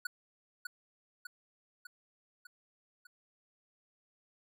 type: tone with echo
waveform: square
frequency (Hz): 1470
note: F#6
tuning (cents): -12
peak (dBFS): -34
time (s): 0.05-0.07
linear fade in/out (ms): 5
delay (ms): 600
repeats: 5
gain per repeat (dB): -4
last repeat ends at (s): 3.07
effects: none